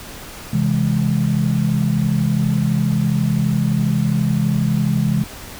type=chord; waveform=sine; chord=C augmented; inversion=none; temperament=equal with one note detuned; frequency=132.79 / 164.81 / 207.7 Hz; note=C3 / E3 / G#3; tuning=+26 / 0 / 0 cents; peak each=-19 dBFS; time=0.53-5.24 s; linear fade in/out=5 ms; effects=pink hiss -35 dBFS RMS until 5.59 s